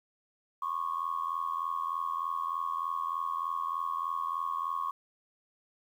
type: tone with amplitude modulation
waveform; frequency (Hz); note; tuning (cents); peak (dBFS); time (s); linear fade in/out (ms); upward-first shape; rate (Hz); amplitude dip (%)
sine; 1099; C#6; -15; -26; 0.62-4.91; 5; sine; 83.3; 90
effects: tanh soft clip ceiling -22 dBFS + 10-bit